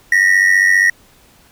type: ring-modulated tone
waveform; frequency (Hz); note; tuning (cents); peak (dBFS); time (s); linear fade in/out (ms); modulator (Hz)
triangle; 1890; A#6; +23; -4; 0.12-0.9; 2; 47.5
effects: pink hiss -49 dBFS RMS until 1.51 s